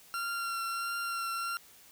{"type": "tone with vibrato", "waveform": "40% pulse", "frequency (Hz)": 1374, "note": "F6", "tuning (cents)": -29, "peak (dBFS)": -32, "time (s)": [0.14, 1.57], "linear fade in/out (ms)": 0, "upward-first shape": "triangle", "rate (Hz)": 1.5, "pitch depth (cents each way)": 19, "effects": ["white hiss -57 dBFS RMS until 1.91 s"]}